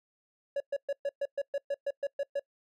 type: tone bursts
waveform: triangle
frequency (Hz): 562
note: C#5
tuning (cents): +24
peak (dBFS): -26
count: 12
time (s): 0.56-2.396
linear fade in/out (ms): 5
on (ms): 43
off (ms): 120
effects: noise-tail reverb RT60 0.1 s tail -23 dB re dry